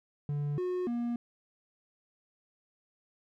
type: tone with pitch steps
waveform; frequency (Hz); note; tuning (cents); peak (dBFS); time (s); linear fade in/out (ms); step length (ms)
triangle; 145.4 / 363 / 237.9; D3 / F#4 / A#3; -17 / -33 / +35; -28; 0.29-1.16; 2; 290
effects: none